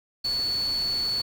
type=tone in noise; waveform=sine; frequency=4435 Hz; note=C#8; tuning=in tune; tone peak=-24 dBFS; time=0.24-1.22 s; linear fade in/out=10 ms; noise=pink; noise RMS=-40 dBFS; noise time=0.24-1.22 s; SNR=+13 dB; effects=none